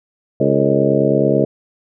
harmonic tone with a mistuned harmonic, 69.3 Hz, C#2, in tune, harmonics 2 / 3 / 4 / 5 / 6 / 7 / 8 / 9, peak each -20 / -20 / -20 / -20 / -20 / -20 / -20 / -20 dBFS, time 0.4-1.45 s, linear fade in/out 5 ms, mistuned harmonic 7, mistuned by -74 cents, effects none

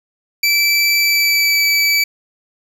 25% pulse tone with pitch glide, 2323 to 2303 Hz, D7 to D7, -20 to -34 cents, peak -8 dBFS, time 0.43-2.04 s, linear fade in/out 5 ms, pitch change -14 cents, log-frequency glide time 0.99-1.63 s, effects 8-bit

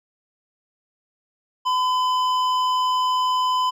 sine tone with hard clipping, 1011 Hz, B5, 40 cents sharp, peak -20 dBFS, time 1.65-3.71 s, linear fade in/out 20 ms, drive 10 dB, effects none

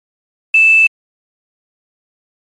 sine tone with quantisation, 2637 Hz, E7, in tune, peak -5 dBFS, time 0.54-0.87 s, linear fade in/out 5 ms, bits 5, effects MP3 48 kbps

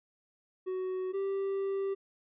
triangle tone pair in turn, 372.3 / 391.2 Hz, F#4 / G4, +11 / -4 cents, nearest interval minor second, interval 85 cents, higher second, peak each -30 / -28 dBFS, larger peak second, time 0.66-1.13 / 1.13-1.95 s, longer second, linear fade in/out 20 ms, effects resampled to 8000 Hz

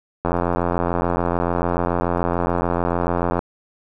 click train, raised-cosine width 1 ms, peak -6 dBFS, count 274, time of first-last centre 0.25-3.392 s, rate 86.9 Hz, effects none

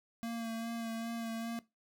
square tone with vibrato, 229 Hz, A#3, 31 cents flat, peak -37 dBFS, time 0.23-1.59 s, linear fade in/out 0 ms, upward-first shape sine, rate 2.5 Hz, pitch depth 22 cents each way, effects noise-tail reverb RT60 0.2 s tail -18 dB re dry

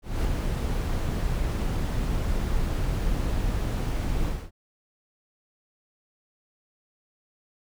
brown noise with ADSR envelope, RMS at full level -23 dBFS, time 0.02-4.51 s, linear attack 230 ms, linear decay 3 ms, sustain -3 dB, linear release 250 ms, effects none

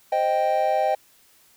triangle chord, C minor, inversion none, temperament equal, 523.3 / 622.3 / 784 Hz, C5 / Eb5 / G5, 0 / 0 / 0 cents, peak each -25 / -21 / -20 dBFS, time 0.12-0.95 s, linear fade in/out 5 ms, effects white hiss -57 dBFS RMS until 1.56 s

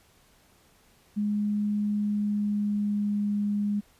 sine tone with pitch glide, 207.7 to 205.6 Hz, G#3 to G#3, 0 to -17 cents, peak -24 dBFS, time 1.16-3.81 s, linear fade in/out 20 ms, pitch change -17 cents, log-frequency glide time 1.92-3.33 s, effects pink hiss -61 dBFS RMS until 3.99 s + resampled to 32000 Hz

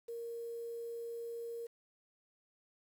sine tone with quantisation, 466.2 Hz, A#4, in tune, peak -40 dBFS, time 0.08-1.67 s, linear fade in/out 10 ms, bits 10, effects none

